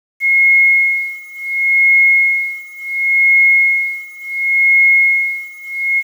sine tone with tremolo, 2160 Hz, C#7, 45 cents flat, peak -6 dBFS, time 0.2-6.03 s, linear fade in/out 50 ms, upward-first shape sine, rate 0.7 Hz, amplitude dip 95%, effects 7-bit

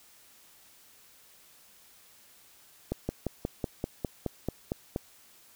slowing click train, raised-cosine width 2 ms, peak -16 dBFS, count 11, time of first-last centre 2.92-4.961 s, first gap 170 ms, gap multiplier 1.04, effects white hiss -58 dBFS RMS until 5.55 s

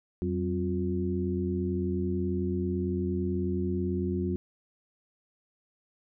harmonic tone with a mistuned harmonic, 88.7 Hz, F2, 27 cents sharp, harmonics 1 / 2 / 3 / 4, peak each -32 / -31 / -36 / -32 dBFS, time 0.22-4.36 s, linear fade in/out 0 ms, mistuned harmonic 2, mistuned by +100 cents, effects none

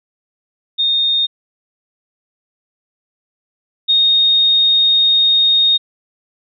sine tone pair in turn, 3680 / 3710 Hz, A#7 / A#7, -23 / -9 cents, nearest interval unison, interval 14 cents, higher second, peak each -12 / -9 dBFS, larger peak second, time 0.78-1.27 / 3.88-5.78 s, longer second, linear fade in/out 20 ms, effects none

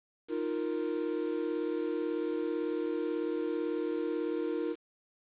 triangle chord, Eb suspended second, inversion none, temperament equal, 311.1 / 349.2 / 466.2 Hz, Eb4 / F4 / Bb4, 0 / 0 / 0 cents, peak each -33 dBFS, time 0.28-4.76 s, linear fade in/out 50 ms, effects resampled to 8000 Hz + 9-bit

